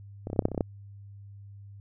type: clicks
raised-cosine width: 2 ms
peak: -21 / -23 / -18 / -26 / -6 / -29 / -9 / -26 / -20 / -19 / -14 / -11 dBFS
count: 12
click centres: 0.271 / 0.301 / 0.331 / 0.362 / 0.392 / 0.423 / 0.454 / 0.485 / 0.517 / 0.547 / 0.578 / 0.608 s
effects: added 100 Hz sine -44 dBFS peak until 1.8 s